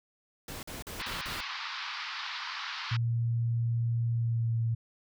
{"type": "noise bursts", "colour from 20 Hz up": "pink", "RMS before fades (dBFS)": -41, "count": 5, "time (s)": [0.48, 1.406], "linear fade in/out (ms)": 2, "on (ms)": 150, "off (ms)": 44}
{"type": "band-pass noise", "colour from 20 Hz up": "pink", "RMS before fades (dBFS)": -38, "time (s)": [0.99, 2.97], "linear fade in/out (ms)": 10, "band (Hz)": [940, 5000], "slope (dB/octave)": 48}
{"type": "tone with pitch glide", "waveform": "sine", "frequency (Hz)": [116.8, 114.66], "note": ["A#2", "A#2"], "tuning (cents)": [4, -28], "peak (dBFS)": -26, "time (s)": [2.91, 4.75], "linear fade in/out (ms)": 10, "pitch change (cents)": -32, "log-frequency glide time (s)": [4.12, 4.56]}
{"effects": []}